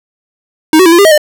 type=tone with pitch steps; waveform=square; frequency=314 / 373.8 / 330.7 / 343.6 / 401.9 / 635 / 601 Hz; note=D#4 / F#4 / E4 / F4 / G4 / D#5 / D5; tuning=+16 / +18 / +6 / -28 / +43 / +35 / +40 cents; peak=-3 dBFS; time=0.73-1.178 s; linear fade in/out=2 ms; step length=64 ms; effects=none